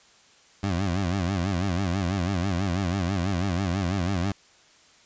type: tone with vibrato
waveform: 20% pulse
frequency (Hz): 92.5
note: F#2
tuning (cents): 0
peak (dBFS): -19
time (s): 0.63-4.32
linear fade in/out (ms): 5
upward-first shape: sine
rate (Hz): 6.1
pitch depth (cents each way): 150
effects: white hiss -56 dBFS RMS until 5.05 s + resampled to 16000 Hz